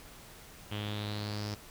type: tone with low-pass filter sweep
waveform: sawtooth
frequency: 104.5 Hz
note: G#2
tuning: 11 cents sharp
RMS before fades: -37 dBFS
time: 0.71-1.55 s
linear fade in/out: 10 ms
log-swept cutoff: 3100 to 5300 Hz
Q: 6.1
effects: pink hiss -52 dBFS RMS until 1.7 s